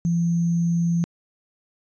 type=tone with sample-and-hold; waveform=sine; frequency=170 Hz; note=F3; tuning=46 cents flat; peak=-18 dBFS; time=0.05-1.04 s; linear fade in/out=0 ms; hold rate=6300 Hz; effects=resampled to 16000 Hz